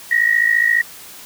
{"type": "tone pair together", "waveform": "sine", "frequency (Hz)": [1864.7, 1919.3], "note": ["A#6", "B6"], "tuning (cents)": [0, -50], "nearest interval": "unison", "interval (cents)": 50, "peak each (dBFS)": -15, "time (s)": [0.11, 0.82], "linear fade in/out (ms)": 5, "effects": ["white hiss -38 dBFS RMS until 1.25 s", "high-pass 60 Hz 12 dB/octave"]}